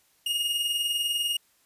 45% pulse tone pair together, 2854 / 2874 Hz, F7 / F7, +37 / +49 cents, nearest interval unison, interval 12 cents, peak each -26 / -33 dBFS, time 0.26-1.37 s, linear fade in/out 5 ms, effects white hiss -65 dBFS RMS until 1.65 s + resampled to 32000 Hz

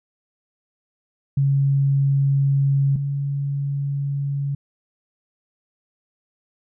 sine tone pair in turn, 138.5 / 140.43 Hz, C#3 / C#3, -1 / +23 cents, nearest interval unison, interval 24 cents, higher second, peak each -15 / -21 dBFS, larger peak first, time 1.37-2.96 / 2.96-4.55 s, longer neither, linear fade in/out 5 ms, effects none

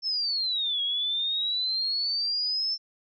sine exponential two-way sweep, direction down then up, 5350 to 3290 to 5350 Hz, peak -25 dBFS, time 0.02-2.78 s, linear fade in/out 50 ms, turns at 0.82 s, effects none

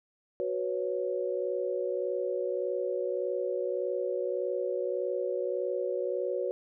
sine chord, F# suspended fourth, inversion none, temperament just, 370 / 493.3 / 555 Hz, F#4 / B4 / C#5, 0 / -2 / +2 cents, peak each -33 dBFS, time 0.4-6.51 s, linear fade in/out 0 ms, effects none

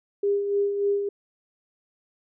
sine tone with tremolo, 403.3 Hz, G4, 49 cents sharp, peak -19 dBFS, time 0.23-1.09 s, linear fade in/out 5 ms, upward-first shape sine, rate 3.4 Hz, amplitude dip 50%, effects none

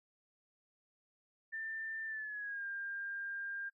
sine tone with pitch glide, 1786 to 1600.4 Hz, A6 to G6, +25 to +35 cents, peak -39 dBFS, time 1.52-3.7 s, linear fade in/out 20 ms, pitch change -190 cents, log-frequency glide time 2.06-2.65 s, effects noise-tail reverb RT60 0.1 s tail -21 dB re dry

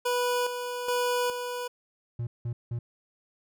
25% pulse tone with tremolo, 491.2 Hz, B4, 9 cents flat, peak -21 dBFS, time 0.05-1.68 s, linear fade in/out 10 ms, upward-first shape square, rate 1.2 Hz, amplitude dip 55%
triangle tone bursts, 118.5 Hz, A#2, 29 cents sharp, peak -27 dBFS, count 3, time 2.19-2.79 s, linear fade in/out 5 ms, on 80 ms, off 180 ms
effects none

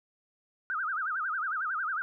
sine tone with vibrato, 1396.9 Hz, F6, in tune, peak -29 dBFS, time 0.7-2.02 s, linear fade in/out 0 ms, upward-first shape sine, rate 11 Hz, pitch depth 230 cents each way, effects none

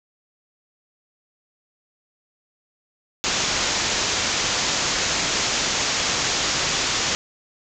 white low-pass noise, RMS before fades -23 dBFS, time 3.24-7.15 s, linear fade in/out 0 ms, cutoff 7200 Hz, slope 96 dB/octave, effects none

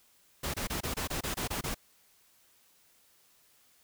pink noise bursts, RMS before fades -34 dBFS, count 10, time 0.43-1.746 s, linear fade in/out 10 ms, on 110 ms, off 24 ms, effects white hiss -65 dBFS RMS until 3.83 s

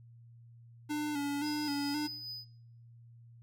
square tone with vibrato, 292.1 Hz, D4, 9 cents flat, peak -33 dBFS, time 0.89-2.08 s, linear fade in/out 20 ms, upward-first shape square, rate 1.9 Hz, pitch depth 41 cents each way
triangle tone with tremolo, 4990 Hz, D#8, 4 cents sharp, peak -38 dBFS, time 1.42-2.45 s, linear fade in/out 50 ms, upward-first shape triangle, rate 4.8 Hz, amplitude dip 45%
effects noise-tail reverb RT60 0.8 s tail -24 dB re dry + added 117 Hz sine -53 dBFS peak until 3.42 s

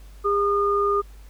sine tone pair together, 405.1 / 1218.8 Hz, G#4 / D#6, -43 / -36 cents, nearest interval octave + perfect fifth, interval 1907 cents, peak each -21 dBFS, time 0.24-1.02 s, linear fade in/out 20 ms, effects added 50 Hz sine -41 dBFS peak until 1.29 s + pink hiss -55 dBFS RMS until 1.29 s

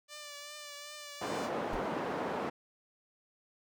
5% pulse tone with vibrato, 587.3 Hz, D5, in tune, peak -33 dBFS, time 0.08-1.5 s, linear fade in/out 50 ms, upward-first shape triangle, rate 2.6 Hz, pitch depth 37 cents each way
white band-pass noise, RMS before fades -36 dBFS, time 1.21-2.5 s, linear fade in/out 10 ms, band 200 to 800 Hz, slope 12 dB/octave
brown noise with exponential decay, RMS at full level -35 dBFS, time 1.73-1.9 s, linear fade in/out 1 ms, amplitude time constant 35 ms
effects none

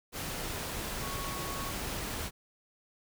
sine tone in noise, 1108.7 Hz, C#6, in tune, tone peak -41 dBFS, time 1-1.74 s, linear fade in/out 50 ms, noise pink, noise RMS -37 dBFS, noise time 0.12-2.31 s, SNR -7 dB, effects none

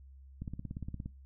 click train, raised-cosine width 5 ms, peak -27 dBFS, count 12, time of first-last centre 0.42-1.06 s, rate 17.2 Hz, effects noise-tail reverb RT60 0.2 s tail -19 dB re dry + added 67 Hz sine -51 dBFS peak until 1.25 s

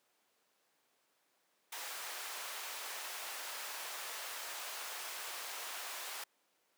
pink high-pass noise, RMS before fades -44 dBFS, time 1.72-6.24 s, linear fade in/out 5 ms, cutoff 760 Hz, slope 12 dB/octave, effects pink hiss -75 dBFS RMS until 6.77 s + high-pass 400 Hz 12 dB/octave

